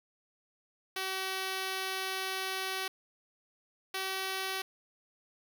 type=tone pair in turn; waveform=5% pulse; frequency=380 / 381.4 Hz; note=F#4 / G4; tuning=+46 / -47 cents; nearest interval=unison; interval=7 cents; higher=second; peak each=-22 dBFS; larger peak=neither; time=0.96-2.88 / 3.94-4.62 s; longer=first; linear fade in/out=5 ms; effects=none